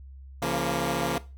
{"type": "chord", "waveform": "10% pulse", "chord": "Bb minor", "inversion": "first", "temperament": "equal with one note detuned", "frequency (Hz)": [138.59, 171.22, 233.1], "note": ["Db3", "F3", "Bb3"], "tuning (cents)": [0, -34, 0], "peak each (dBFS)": -22, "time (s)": [0.42, 1.18], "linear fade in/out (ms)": 2, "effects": ["noise-tail reverb RT60 0.3 s tail -17 dB re dry", "added 67 Hz sine -42 dBFS peak until 1.37 s"]}